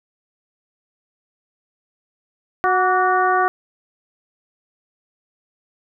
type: harmonic tone with a mistuned harmonic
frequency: 368.1 Hz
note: F#4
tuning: 9 cents flat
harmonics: 1 / 2 / 3 / 4 / 5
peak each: -22 / -18 / -19 / -22 / -28 dBFS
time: 2.64-3.48 s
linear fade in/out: 0 ms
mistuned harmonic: 3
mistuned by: +67 cents
effects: none